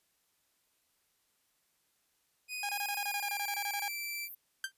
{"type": "tone with pitch glide", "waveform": "sawtooth", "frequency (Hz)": [2489, 2336], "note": ["D#7", "D7"], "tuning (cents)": [0, -10], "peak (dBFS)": -34, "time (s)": [2.48, 4.29], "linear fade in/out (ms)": 50, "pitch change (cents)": -110, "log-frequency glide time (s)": [2.98, 3.53]}
{"type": "tone bursts", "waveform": "sawtooth", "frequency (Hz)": 815, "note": "G#5", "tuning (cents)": -33, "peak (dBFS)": -31, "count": 15, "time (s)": [2.63, 3.881], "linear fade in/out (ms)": 2, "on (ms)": 61, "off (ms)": 24}
{"type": "high-pass noise", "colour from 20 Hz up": "pink", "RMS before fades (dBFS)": -42, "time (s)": [2.72, 4.35], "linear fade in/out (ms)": 5, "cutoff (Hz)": 12000, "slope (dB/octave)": 96}
{"type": "tone with exponential decay", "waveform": "sawtooth", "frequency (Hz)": 1568, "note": "G6", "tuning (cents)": 0, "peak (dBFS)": -27, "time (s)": [4.64, 4.72], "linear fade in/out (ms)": 2, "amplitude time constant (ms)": 17}
{"effects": ["white hiss -75 dBFS RMS until 4.77 s", "resampled to 32000 Hz"]}